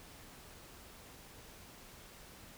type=silence; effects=pink hiss -55 dBFS RMS until 2.57 s